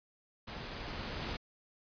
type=noise with level ramp; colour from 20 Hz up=pink; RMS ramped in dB=-44 to -38 dBFS; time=0.47-1.37 s; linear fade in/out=10 ms; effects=resampled to 11025 Hz